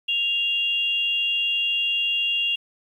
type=tone pair together; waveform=sine; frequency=2794 / 3323 Hz; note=F7 / G#7; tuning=0 / 0 cents; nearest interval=minor third; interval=300 cents; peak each=-21 / -28 dBFS; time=0.08-2.56 s; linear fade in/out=10 ms; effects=9-bit